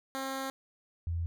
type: tone pair in turn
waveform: 10% pulse / sine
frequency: 267.6 / 84.29 Hz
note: C4 / E2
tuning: +39 / +39 cents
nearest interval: octave + minor sixth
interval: 2000 cents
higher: first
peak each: -26 / -30 dBFS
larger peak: first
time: 0.15-0.5 / 1.07-1.26 s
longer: first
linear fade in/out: 0 ms
effects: none